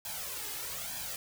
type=noise with flanger; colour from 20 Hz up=white; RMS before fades=-39 dBFS; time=0.05-1.16 s; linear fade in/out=2 ms; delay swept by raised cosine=1.2 to 2.4 ms; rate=1.1 Hz; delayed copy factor=+0.75; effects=none